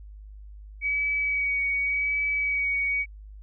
sine tone with vibrato, 2267 Hz, C#7, 38 cents sharp, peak -23 dBFS, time 0.81-3.06 s, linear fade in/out 50 ms, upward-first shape sine, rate 0.87 Hz, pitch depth 18 cents each way, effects added 51 Hz sine -41 dBFS peak until 3.42 s

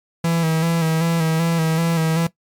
45% pulse tone with vibrato, 163.7 Hz, E3, 12 cents flat, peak -16 dBFS, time 0.24-2.27 s, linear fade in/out 5 ms, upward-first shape square, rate 2.6 Hz, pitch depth 33 cents each way, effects noise-tail reverb RT60 0.1 s tail -17 dB re dry + MP3 96 kbps

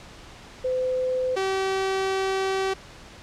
sine / sawtooth tone pair in turn, 511 / 384 Hz, C5 / G4, -41 / -36 cents, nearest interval perfect fourth, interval 495 cents, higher first, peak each -22 / -19 dBFS, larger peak second, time 0.64-1.36 / 1.36-2.74 s, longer second, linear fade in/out 10 ms, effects pink hiss -45 dBFS RMS until 3.22 s + low-pass 6000 Hz 12 dB/octave

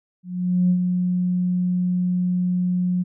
sine tone with ADSR envelope, 180 Hz, F#3, 47 cents flat, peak -13 dBFS, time 0.23-3.04 s, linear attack 470 ms, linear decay 75 ms, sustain -5 dB, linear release 24 ms, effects tanh soft clip ceiling -9 dBFS

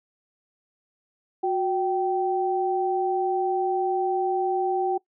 sine tone pair together, 366.2 / 775.4 Hz, F#4 / G5, -18 / -19 cents, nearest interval octave + minor second, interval 1299 cents, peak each -24 dBFS, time 1.43-4.98 s, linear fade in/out 10 ms, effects noise-tail reverb RT60 0.1 s tail -21 dB re dry

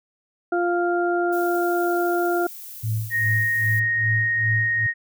harmonic tone, 349.2 Hz, F4, in tune, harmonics 1 / 2 / 4, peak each -21 / -24 / -27 dBFS, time 0.52-2.47 s, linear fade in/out 5 ms
violet noise, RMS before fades -38 dBFS, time 1.32-3.8 s, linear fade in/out 10 ms
sine tone with tremolo, 110 Hz, A2, in tune, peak -20 dBFS, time 2.83-4.87 s, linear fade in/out 10 ms, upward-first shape sine, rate 2.5 Hz, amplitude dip 90%
sine tone, 1864.7 Hz, A#6, in tune, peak -19 dBFS, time 3.1-4.94 s, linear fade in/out 50 ms
effects none

